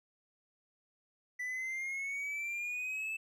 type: exponential sweep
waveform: triangle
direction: up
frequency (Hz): 1975.5 to 2639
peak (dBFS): -34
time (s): 1.39-3.17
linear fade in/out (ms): 10
effects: none